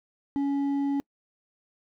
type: tone with hard clipping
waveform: sine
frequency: 280.2 Hz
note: C#4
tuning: 19 cents sharp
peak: -25 dBFS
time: 0.36-1 s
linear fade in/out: 0 ms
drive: 4 dB
effects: noise-tail reverb RT60 0.1 s tail -26 dB re dry